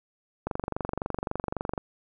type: click train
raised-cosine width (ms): 1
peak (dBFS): -15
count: 32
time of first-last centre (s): 0.47-1.778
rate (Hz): 23.7
effects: none